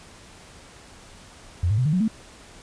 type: tone with pitch steps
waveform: sine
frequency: 87.5 / 105.26 / 126.64 / 152.35 / 183.28 / 220.5 Hz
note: F2 / G#2 / B2 / D#3 / F#3 / A3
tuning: +4 / +24 / +44 / -36 / -16 / +4 cents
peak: -18 dBFS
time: 1.63-2.08 s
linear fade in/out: 5 ms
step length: 75 ms
effects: pink hiss -47 dBFS RMS until 2.62 s + resampled to 22050 Hz